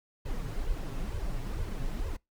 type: noise with flanger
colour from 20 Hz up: brown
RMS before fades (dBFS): -33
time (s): 0.25-2.17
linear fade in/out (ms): 10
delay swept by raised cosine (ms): 1.9 to 7.4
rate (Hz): 2.2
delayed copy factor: +1
effects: noise-tail reverb RT60 0.2 s tail -25 dB re dry